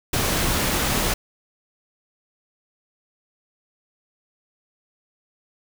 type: noise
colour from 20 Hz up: pink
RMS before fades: -22 dBFS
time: 0.13-1.14 s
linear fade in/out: 5 ms
effects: none